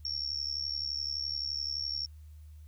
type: tone with amplitude modulation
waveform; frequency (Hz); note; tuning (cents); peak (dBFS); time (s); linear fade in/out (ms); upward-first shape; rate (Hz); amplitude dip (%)
sine; 5470; F8; -37; -28; 0.05-2.06; 2; sine; 71.7; 95
effects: added 76 Hz sine -47 dBFS peak until 2.67 s + white hiss -71 dBFS RMS until 2.67 s